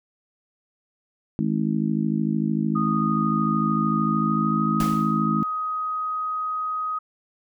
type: harmonic tone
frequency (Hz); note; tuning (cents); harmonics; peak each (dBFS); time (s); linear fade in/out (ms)
53.3; G#1; +46; 3 / 4 / 5 / 6; -26 / -23 / -29 / -29; 1.39-5.43; 0
type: tone with pitch glide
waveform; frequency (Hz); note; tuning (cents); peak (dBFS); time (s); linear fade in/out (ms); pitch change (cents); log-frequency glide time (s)
sine; 1238 to 1255.3; D#6 to D#6; -9 to +15; -24; 2.75-6.99; 10; +24; 4.03-4.62
type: noise with exponential decay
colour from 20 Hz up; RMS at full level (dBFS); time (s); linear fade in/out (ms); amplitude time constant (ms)
pink; -29; 4.8-5.26; 2; 100
effects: none